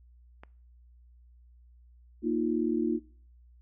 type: click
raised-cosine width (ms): 0.5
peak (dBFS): -31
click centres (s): 0.435
type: chord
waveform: sine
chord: Bb suspended fourth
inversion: none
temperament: equal with one note detuned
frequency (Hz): 233.1 / 311.1 / 350.6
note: Bb3 / Eb4 / F4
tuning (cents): 0 / 0 / +7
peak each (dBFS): -30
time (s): 2.22-3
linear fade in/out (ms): 50
effects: noise-tail reverb RT60 0.5 s tail -23 dB re dry + added 60 Hz sine -54 dBFS peak until 3.61 s

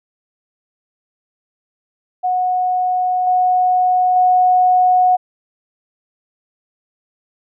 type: tone with level steps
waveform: sine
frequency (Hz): 732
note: F#5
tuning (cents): -19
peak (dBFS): -14 / -11 / -9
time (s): 2.23-5.17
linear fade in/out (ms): 20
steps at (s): 3.27 / 4.16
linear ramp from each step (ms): 2
effects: none

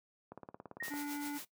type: click train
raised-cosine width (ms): 1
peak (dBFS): -32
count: 12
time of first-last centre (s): 0.32-0.938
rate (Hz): 17.8
type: tone with exponential decay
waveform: sine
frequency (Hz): 1864.7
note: A#6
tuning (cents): 0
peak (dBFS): -38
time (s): 0.8-1.21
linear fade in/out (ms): 5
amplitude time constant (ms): 88
type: noise with tremolo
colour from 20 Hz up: white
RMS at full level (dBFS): -45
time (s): 0.83-1.45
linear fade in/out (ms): 5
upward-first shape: sine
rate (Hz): 7.6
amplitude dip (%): 65
type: harmonic tone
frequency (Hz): 290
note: D4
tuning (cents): -22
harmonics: 1 / 3 / 5 / 7 / 8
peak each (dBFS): -37 / -47 / -51 / -53 / -59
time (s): 0.9-1.39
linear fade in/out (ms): 20
effects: noise-tail reverb RT60 0.1 s tail -17 dB re dry + high-pass 150 Hz 12 dB/octave

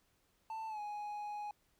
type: tone with pitch glide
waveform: triangle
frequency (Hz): 887 to 832.4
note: A5 to G#5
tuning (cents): +14 to +4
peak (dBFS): -38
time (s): 0.5-1.51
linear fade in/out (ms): 2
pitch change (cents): -110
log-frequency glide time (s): 0.68-0.8
effects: pink hiss -75 dBFS RMS until 1.79 s

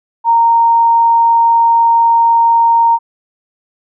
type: tone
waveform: sine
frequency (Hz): 926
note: A#5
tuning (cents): -12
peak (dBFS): -6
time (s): 0.24-2.99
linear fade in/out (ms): 50
effects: none

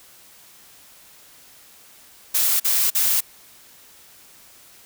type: noise bursts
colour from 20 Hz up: blue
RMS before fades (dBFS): -19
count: 3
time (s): 2.34-3.208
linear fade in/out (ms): 10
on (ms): 260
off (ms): 44
effects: white hiss -49 dBFS RMS until 4.85 s

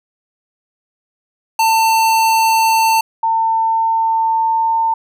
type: tone pair in turn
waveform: square / sine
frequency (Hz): 895 / 900.2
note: A5 / A5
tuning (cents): +29 / +39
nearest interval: unison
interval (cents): 10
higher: second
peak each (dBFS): -11 / -12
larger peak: first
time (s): 1.59-3.01 / 3.23-4.94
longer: second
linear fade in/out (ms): 5
effects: none

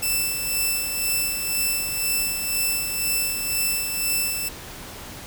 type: tone with tremolo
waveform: 5% pulse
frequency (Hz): 2649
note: E7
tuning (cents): +8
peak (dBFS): -11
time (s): 0.02-4.49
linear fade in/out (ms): 10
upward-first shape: sine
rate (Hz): 2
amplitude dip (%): 45
effects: pink hiss -38 dBFS RMS until 5.26 s

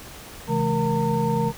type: tone cluster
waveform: sine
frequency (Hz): 134.6 / 164.6 / 214.2 / 467.2 / 911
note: C3 / E3 / A3 / A#4 / A#5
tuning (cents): +49 / -2 / -46 / +4 / -40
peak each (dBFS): -26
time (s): 0.47-1.53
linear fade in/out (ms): 50
effects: pink hiss -41 dBFS RMS until 1.57 s

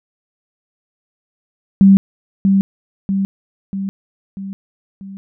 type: tone with echo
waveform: sine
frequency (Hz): 194.9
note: G3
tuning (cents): -10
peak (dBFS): -4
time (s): 1.81-1.97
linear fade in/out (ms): 0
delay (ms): 640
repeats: 5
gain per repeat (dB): -5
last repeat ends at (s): 5.17
effects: none

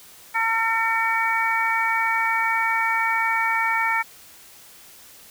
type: harmonic tone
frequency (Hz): 452.7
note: A4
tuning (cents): +49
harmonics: 2 / 3 / 4 / 5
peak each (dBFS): -24 / -26 / -25 / -24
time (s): 0.34-4.03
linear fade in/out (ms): 20
effects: white hiss -47 dBFS RMS until 5.3 s

